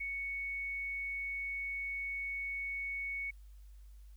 sine tone, 2220 Hz, C#7, 2 cents sharp, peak -36 dBFS, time 0-3.31 s, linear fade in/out 10 ms, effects added 50 Hz sine -51 dBFS peak until 4.16 s + white hiss -73 dBFS RMS until 4.16 s

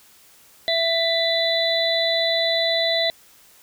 harmonic tone with a mistuned harmonic, 663 Hz, E5, 10 cents sharp, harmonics 1 / 3 / 5 / 6, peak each -22 / -26 / -27 / -22 dBFS, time 0.68-3.1 s, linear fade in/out 0 ms, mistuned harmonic 5, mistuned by +100 cents, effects white hiss -52 dBFS RMS until 3.62 s

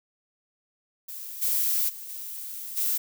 violet noise with level steps, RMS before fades -38 / -25 / -40 / -37 / -26 dBFS, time 1.08-2.98 s, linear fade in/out 10 ms, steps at 1.41 / 1.88 / 2.08 / 2.76 s, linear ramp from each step 20 ms, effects none

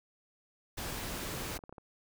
pink noise, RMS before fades -39 dBFS, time 0.77-1.58 s, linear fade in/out 10 ms
clicks, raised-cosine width 1 ms, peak -33 dBFS, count 11, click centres 1.29 / 1.34 / 1.379 / 1.423 / 1.464 / 1.533 / 1.59 / 1.638 / 1.694 / 1.726 / 1.782 s
effects none

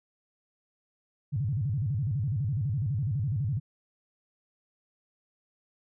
sine tone with vibrato, 121.6 Hz, B2, 26 cents flat, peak -26 dBFS, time 1.32-3.6 s, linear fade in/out 20 ms, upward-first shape square, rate 12 Hz, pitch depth 290 cents each way, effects none

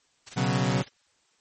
white noise with tremolo, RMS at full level -39 dBFS, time 0.26-0.89 s, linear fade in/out 20 ms, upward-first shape sine, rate 18 Hz, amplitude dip 85%
sawtooth chord, B suspended second, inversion none, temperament equal, 123.47 / 138.59 / 185 Hz, B2 / C#3 / F#3, 0 / 0 / 0 cents, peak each -23 dBFS, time 0.36-0.83 s, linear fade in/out 20 ms
effects white hiss -67 dBFS RMS until 1.4 s + MP3 32 kbps

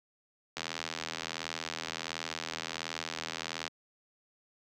click train, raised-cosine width 0.2 ms, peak -17 dBFS, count 254, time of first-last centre 0.57-3.678 s, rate 81.4 Hz, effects high-pass 200 Hz 12 dB/octave

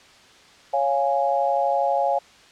sine chord, Db major, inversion none, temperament equal, 554.4 / 698.5 / 830.6 Hz, Db5 / F5 / Ab5, 0 / 0 / 0 cents, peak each -23 dBFS, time 0.73-2.19 s, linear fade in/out 10 ms, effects white hiss -50 dBFS RMS until 2.51 s + low-pass 5000 Hz 12 dB/octave

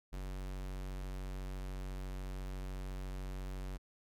square tone, 47 Hz, F#1, 28 cents sharp, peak -40 dBFS, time 0.12-3.78 s, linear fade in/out 20 ms, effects MP3 96 kbps

